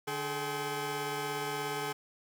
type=tone cluster; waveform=20% pulse; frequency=147.4 / 425.1 / 772 / 1048 Hz; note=D3 / G#4 / G5 / C6; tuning=+7 / +40 / -27 / +2 cents; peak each=-37 / -31 / -35 / -38 dBFS; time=0.07-1.93 s; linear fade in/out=10 ms; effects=none